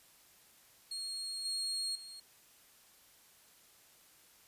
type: tone with level steps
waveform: 35% pulse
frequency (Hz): 4272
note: C8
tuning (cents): +35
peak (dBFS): -37 / -33 / -46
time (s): 0.91-2.2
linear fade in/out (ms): 5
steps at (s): 1.45 / 1.95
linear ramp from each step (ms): 5
effects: white hiss -63 dBFS RMS until 4.47 s + resampled to 32000 Hz